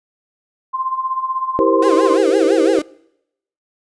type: tone with tremolo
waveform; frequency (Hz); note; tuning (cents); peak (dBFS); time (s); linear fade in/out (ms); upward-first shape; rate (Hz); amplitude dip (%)
sine; 1046.5; C6; 0; -15; 0.73-2.18; 20; sine; 16; 70
type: chord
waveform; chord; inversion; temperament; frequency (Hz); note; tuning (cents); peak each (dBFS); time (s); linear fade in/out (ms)
sine; C dominant seventh; first; just; 327 / 392.4 / 470.9 / 523.3; E4 / G4 / Bb4 / C5; -14 / +2 / +18 / 0; -17; 1.59-2.79; 0
type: tone with vibrato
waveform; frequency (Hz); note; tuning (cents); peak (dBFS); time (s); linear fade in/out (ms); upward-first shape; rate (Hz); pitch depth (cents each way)
35% pulse; 349.2; F4; 0; -18; 1.82-2.82; 5; sine; 5.9; 300
effects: noise-tail reverb RT60 0.8 s tail -24 dB re dry + resampled to 22050 Hz